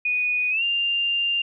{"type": "tone with pitch glide", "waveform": "sine", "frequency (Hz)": [2474, 2793], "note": ["D#7", "F7"], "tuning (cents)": [-10, -1], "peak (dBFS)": -20, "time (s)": [0.05, 1.42], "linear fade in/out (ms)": 5, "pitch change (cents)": 209, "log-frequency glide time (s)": [0.5, 0.63], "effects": []}